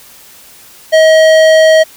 sine tone with tanh clipping, 635 Hz, D#5, 35 cents sharp, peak -5 dBFS, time 0.92-1.84 s, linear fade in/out 20 ms, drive 17 dB, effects white hiss -38 dBFS RMS until 1.96 s

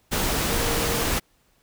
sine tone in noise, 466.2 Hz, A#4, in tune, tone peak -30 dBFS, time 0.48-1.04 s, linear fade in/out 20 ms, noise pink, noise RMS -24 dBFS, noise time 0.11-1.2 s, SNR -9 dB, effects pink hiss -64 dBFS RMS until 1.62 s

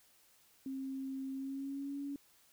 sine tone with pitch glide, 267.4 to 281.7 Hz, C4 to C#4, +38 to +28 cents, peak -38 dBFS, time 0.66-2.16 s, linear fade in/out 2 ms, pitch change +90 cents, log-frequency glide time 1.33-1.98 s, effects white hiss -67 dBFS RMS until 2.52 s

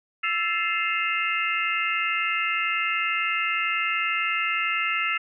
sine tone cluster, 1330 / 1749 / 2099 / 2591 / 2778 Hz, E6 / A6 / C7 / E7 / F7, +15 / -11 / +5 / -30 / -10 cents, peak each -28 / -33 / -27 / -30 / -30 dBFS, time 0.23-5.18 s, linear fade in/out 10 ms, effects none

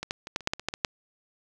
clicks, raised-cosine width 0.2 ms, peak -16 / -12 / -21 / -10 / -27 / -7 / -10 / -22 / -10 / -16 / -6 dBFS, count 11, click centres 0.03 / 0.109 / 0.271 / 0.361 / 0.407 / 0.474 / 0.535 / 0.596 / 0.686 / 0.739 / 0.848 s, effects none

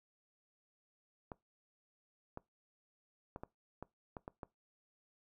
clicks, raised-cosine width 1 ms, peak -30 dBFS, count 8, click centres 1.318 / 2.374 / 3.361 / 3.435 / 3.826 / 4.168 / 4.279 / 4.432 s, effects noise-tail reverb RT60 0.2 s tail -22 dB re dry

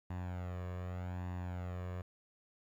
sawtooth tone with flanger, 89.9 Hz, F#2, 49 cents flat, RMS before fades -41 dBFS, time 0.1-2.02 s, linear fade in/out 5 ms, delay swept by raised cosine 1.1 to 1.77 ms, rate 0.83 Hz, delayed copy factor +0.6, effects low-pass 2000 Hz 12 dB/octave + 12-bit

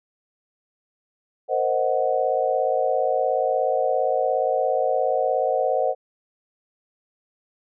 sine chord, C half-diminished seventh, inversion third, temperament equal, 466.2 / 523.3 / 622.3 / 740 Hz, Bb4 / C5 / Eb5 / Gb5, 0 / 0 / 0 / 0 cents, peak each -27 / -23 / -25 / -24 dBFS, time 1.48-5.95 s, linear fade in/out 50 ms, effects none

